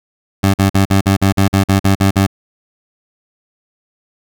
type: tone bursts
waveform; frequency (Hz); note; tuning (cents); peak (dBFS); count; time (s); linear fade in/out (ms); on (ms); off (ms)
20% pulse; 97.4; G2; -11; -4; 12; 0.43-2.267; 10; 110; 47
effects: none